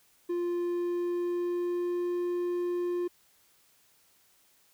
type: tone with pitch glide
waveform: triangle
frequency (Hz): 349.2 to 352.4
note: F4 to F4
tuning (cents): 0 to +16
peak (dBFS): -26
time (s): 0.29-3.08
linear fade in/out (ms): 10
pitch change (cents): +16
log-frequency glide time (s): 0.54-2.13
effects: white hiss -65 dBFS RMS until 4.73 s